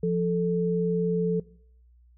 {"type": "tone pair together", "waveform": "sine", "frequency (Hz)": [174.26, 439.1], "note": ["F3", "A4"], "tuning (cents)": [-4, -4], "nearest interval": "octave + major third", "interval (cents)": 1600, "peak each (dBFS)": [-25, -25], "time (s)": [0.03, 1.4], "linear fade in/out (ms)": 5, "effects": ["noise-tail reverb RT60 0.6 s tail -21 dB re dry", "added 60 Hz sine -54 dBFS peak until 2.17 s"]}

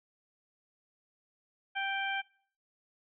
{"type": "harmonic tone", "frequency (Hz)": 784, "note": "G5", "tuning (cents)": 0, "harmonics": [1, 2, 3, 4], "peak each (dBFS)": [-36, -35, -38, -41], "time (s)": [1.75, 2.22], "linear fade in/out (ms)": 20, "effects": ["noise-tail reverb RT60 0.5 s tail -22 dB re dry"]}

